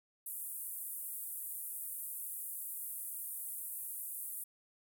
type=band-pass noise; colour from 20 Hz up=white; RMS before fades=-43 dBFS; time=0.26-4.44 s; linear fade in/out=5 ms; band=9000 to 16000 Hz; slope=48 dB/octave; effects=none